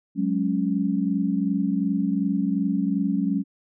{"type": "chord", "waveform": "sine", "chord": "F# suspended second", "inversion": "none", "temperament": "equal", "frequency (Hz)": [185, 207.7, 277.2], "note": ["F#3", "G#3", "C#4"], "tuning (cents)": [0, 0, 0], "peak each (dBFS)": -25, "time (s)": [0.15, 3.44], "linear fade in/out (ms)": 50, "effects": []}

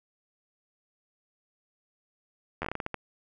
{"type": "slowing click train", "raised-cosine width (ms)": 0.5, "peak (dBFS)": -17, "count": 10, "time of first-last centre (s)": [2.62, 2.943], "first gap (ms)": 11, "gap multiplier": 1.28, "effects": []}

